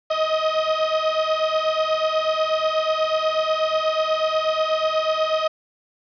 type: beating tone pair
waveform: 30% pulse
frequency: 625 / 633.2 Hz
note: D#5 / D#5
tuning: +8 / +30 cents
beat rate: 8.2 Hz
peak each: -20 / -19 dBFS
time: 0.1-5.48 s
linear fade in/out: 10 ms
effects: resampled to 11025 Hz + 7-bit